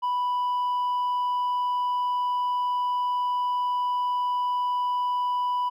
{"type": "tone with hard clipping", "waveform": "triangle", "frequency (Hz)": 987.8, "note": "B5", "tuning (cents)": 0, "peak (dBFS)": -22, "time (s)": [0.02, 5.7], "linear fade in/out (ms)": 20, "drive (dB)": 1, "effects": []}